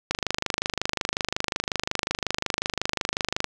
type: click train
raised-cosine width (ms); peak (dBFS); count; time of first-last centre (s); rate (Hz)
0.2; -6; 86; 0.11-3.443; 25.5
effects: none